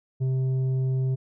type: tone with tanh clipping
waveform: sine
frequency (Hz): 130.81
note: C3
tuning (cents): 0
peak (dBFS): -23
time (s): 0.2-1.16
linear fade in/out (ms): 20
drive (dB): 6
effects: none